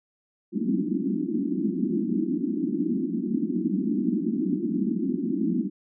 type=band-pass noise; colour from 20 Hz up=pink; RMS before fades=-26 dBFS; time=0.52-5.7 s; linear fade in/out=50 ms; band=180 to 350 Hz; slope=96 dB/octave; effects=none